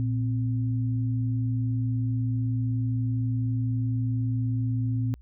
sine tone pair together, 116 / 260.4 Hz, A#2 / C4, -8 / -8 cents, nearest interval octave + major second, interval 1400 cents, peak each -24 / -32 dBFS, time 0-5.14 s, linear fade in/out 0 ms, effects added 60 Hz sine -47 dBFS peak until 5.21 s

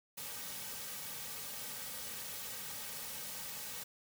white noise with comb filter, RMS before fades -44 dBFS, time 0.17-3.84 s, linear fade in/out 10 ms, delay 2.9 ms, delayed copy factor -0.75, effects none

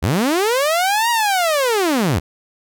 sawtooth linear two-way sweep, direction up then down, 65.41 to 960 to 65.41 Hz, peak -11 dBFS, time 0.02-2.2 s, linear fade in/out 20 ms, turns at 1.1 s, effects none

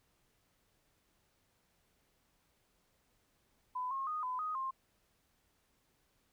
sine tone with pitch steps, 1004 / 1078 / 1238 / 1009 / 1249 / 1059 Hz, B5 / C#6 / D#6 / B5 / D#6 / C6, +28 / -49 / -9 / +37 / +6 / +21 cents, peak -35 dBFS, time 3.75-4.71 s, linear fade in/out 10 ms, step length 160 ms, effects pink hiss -75 dBFS RMS until 6.32 s

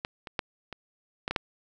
clicks, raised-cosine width 0.3 ms, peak -15 / -23 / -11 / -22 / -14 / -13 / -9 dBFS, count 7, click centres 0.049 / 0.272 / 0.392 / 0.727 / 1.279 / 1.31 / 1.362 s, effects none

